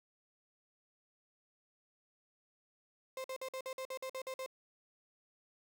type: tone bursts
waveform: 35% pulse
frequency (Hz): 523.3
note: C5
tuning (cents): 0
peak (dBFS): -38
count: 11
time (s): 3.17-4.462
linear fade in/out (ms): 2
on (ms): 72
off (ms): 50
effects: none